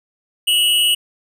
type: tone with amplitude modulation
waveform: square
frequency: 2912 Hz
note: F#7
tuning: 28 cents flat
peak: -10 dBFS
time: 0.47-0.95 s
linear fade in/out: 10 ms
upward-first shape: sine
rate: 221 Hz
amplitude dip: 70%
effects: none